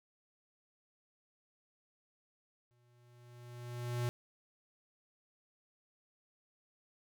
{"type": "tone with exponential growth", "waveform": "square", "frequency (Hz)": 121.1, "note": "B2", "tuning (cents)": -34, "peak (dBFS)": -32, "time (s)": [2.71, 4.09], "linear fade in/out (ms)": 0, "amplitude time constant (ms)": 300, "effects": []}